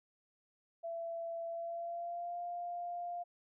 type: tone with pitch glide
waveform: sine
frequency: 670 to 699.7 Hz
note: E5 to F5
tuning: +28 to +3 cents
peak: -38 dBFS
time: 0.83-3.24 s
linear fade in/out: 20 ms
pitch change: +75 cents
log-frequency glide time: 1.47-2.39 s
effects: none